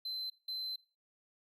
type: tone bursts at uneven times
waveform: triangle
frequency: 4072 Hz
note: C8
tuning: 48 cents flat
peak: -36 dBFS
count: 2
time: 0.05-0.3 / 0.48-0.76 s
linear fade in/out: 5 ms
effects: noise-tail reverb RT60 0.4 s tail -22 dB re dry